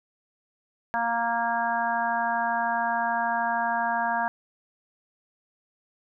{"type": "harmonic tone", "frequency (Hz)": 233.1, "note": "A#3", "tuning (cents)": 0, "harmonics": [1, 3, 4, 5, 6, 7], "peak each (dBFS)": [-37, -28, -27, -36, -36, -30], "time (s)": [0.94, 4.28], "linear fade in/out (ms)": 0, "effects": []}